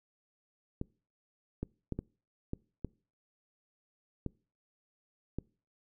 clicks, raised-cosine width 3 ms, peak -22 dBFS, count 8, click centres 0.814 / 1.63 / 1.923 / 1.99 / 2.534 / 2.847 / 4.263 / 5.386 s, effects noise-tail reverb RT60 0.4 s tail -25 dB re dry

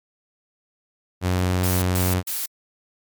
sawtooth tone, 91.1 Hz, F#2, 26 cents flat, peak -15 dBFS, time 1.21-2.23 s, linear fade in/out 50 ms
blue noise bursts, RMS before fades -27 dBFS, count 3, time 1.63-2.46 s, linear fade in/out 5 ms, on 190 ms, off 130 ms
effects MP3 96 kbps

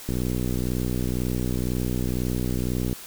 click train, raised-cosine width 3 ms, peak -14 dBFS, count 177, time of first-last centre 0.09-2.929 s, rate 62 Hz, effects white hiss -41 dBFS RMS until 3.06 s

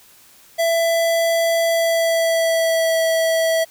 square tone with pitch glide, 666 to 652.7 Hz, E5 to E5, +18 to -17 cents, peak -16 dBFS, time 0.58-3.65 s, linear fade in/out 20 ms, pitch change -35 cents, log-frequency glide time 1.67-3.01 s, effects white hiss -49 dBFS RMS until 3.7 s

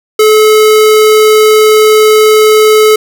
square tone, 430.7 Hz, A4, 37 cents flat, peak -3 dBFS, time 0.19-2.96 s, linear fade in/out 5 ms, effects none

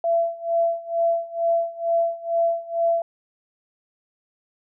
sine tone with tremolo, 673 Hz, E5, 36 cents sharp, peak -16 dBFS, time 0.04-3.02 s, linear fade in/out 2 ms, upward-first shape sine, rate 2.2 Hz, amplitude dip 90%, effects none

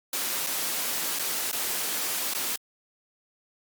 white noise with dropouts, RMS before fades -29 dBFS, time 0.13-2.56 s, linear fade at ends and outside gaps 2 ms, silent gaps 0.465-0.469 / 1.189-1.194 / 1.515-1.528 / 2.337-2.348 s, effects high-pass 200 Hz 12 dB/octave + Opus 48 kbps

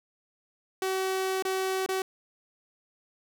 sawtooth tone with dropouts, 379.2 Hz, F#4, 43 cents sharp, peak -23 dBFS, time 0.82-2.02 s, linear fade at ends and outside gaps 2 ms, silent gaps 1.424-1.451 / 1.862-1.889 s, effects none

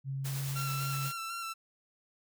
sine tone with pitch glide, 135.7 to 137.12 Hz, C#3 to C#3, -36 to -18 cents, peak -33 dBFS, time 0.04-1.12 s, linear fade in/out 50 ms, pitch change +18 cents, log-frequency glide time 0.19-0.49 s
white noise with tremolo, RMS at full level -41 dBFS, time 0.24-1.13 s, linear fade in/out 20 ms, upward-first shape sine, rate 8.9 Hz, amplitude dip 25%
sawtooth tone with vibrato, 1351 Hz, E6, 42 cents sharp, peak -33 dBFS, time 0.55-1.54 s, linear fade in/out 20 ms, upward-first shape square, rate 4 Hz, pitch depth 22 cents each way
effects none

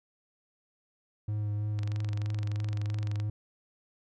triangle tone with vibrato, 104.8 Hz, G#2, 16 cents sharp, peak -27 dBFS, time 1.28-3.3 s, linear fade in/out 5 ms, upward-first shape sine, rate 3.1 Hz, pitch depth 17 cents each way
click train, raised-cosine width 0.2 ms, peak -26 dBFS, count 34, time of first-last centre 1.79-3.2 s, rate 23.4 Hz
effects none

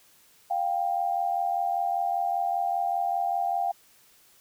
sine tone pair together, 702.9 / 788 Hz, F5 / G5, +11 / +9 cents, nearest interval major second, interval 198 cents, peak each -27 dBFS, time 0.5-3.72 s, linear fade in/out 10 ms, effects white hiss -59 dBFS RMS until 4.4 s

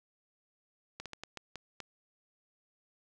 slowing click train, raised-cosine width 0.2 ms, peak -24 dBFS, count 7, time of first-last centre 1-1.803 s, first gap 57 ms, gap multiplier 1.34, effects none

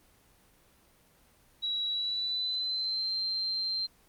sine tone with pitch glide, 3890 to 4145 Hz, B7 to C8, -27 to -17 cents, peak -29 dBFS, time 1.62-3.87 s, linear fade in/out 20 ms, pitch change +110 cents, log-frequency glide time 1.87-3.1 s, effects pink hiss -63 dBFS RMS until 4.08 s + Opus 24 kbps

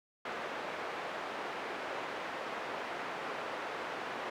pink band-pass noise, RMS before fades -40 dBFS, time 0.25-4.3 s, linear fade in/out 5 ms, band 460 to 2000 Hz, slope 12 dB/octave, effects none

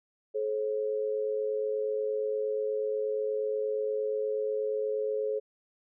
sine tone pair together, 429.7 / 538.1 Hz, A4 / C5, -41 / +48 cents, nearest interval major third, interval 389 cents, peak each -29 / -33 dBFS, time 0.34-5.4 s, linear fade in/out 20 ms, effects none

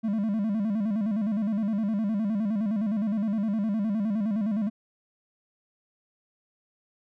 triangle tone with vibrato, 211.1 Hz, G#3, 29 cents sharp, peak -22 dBFS, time 0.03-4.7 s, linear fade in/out 20 ms, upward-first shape square, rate 9.7 Hz, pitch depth 99 cents each way, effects none

